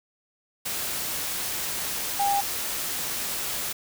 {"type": "tone in noise", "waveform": "sine", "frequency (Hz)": 803, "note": "G5", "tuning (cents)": 41, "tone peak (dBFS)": -21, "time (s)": [2.19, 2.41], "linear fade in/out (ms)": 10, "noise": "white", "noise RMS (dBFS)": -30, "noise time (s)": [0.65, 3.73], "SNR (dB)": 6, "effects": []}